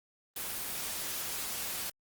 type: noise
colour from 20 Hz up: white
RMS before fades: -37 dBFS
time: 0.36-1.9 s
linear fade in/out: 5 ms
effects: Opus 24 kbps